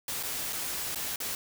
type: noise with dropouts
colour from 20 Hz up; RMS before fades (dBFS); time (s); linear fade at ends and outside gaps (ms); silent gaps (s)
white; -34; 0.08-1.35; 2; 0.229-0.233 / 0.526-0.529 / 0.948-0.957 / 1.16-1.202
effects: none